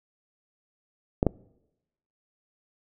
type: clicks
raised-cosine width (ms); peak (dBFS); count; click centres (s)
2; -7; 2; 1.229 / 1.267
effects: noise-tail reverb RT60 0.9 s tail -24 dB re dry